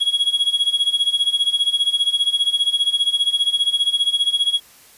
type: tone with tremolo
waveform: triangle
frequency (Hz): 3322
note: G#7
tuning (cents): 0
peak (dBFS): -11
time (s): 0-4.6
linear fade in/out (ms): 20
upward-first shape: sine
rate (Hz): 15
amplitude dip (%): 85
effects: white hiss -48 dBFS RMS until 4.97 s + resampled to 32000 Hz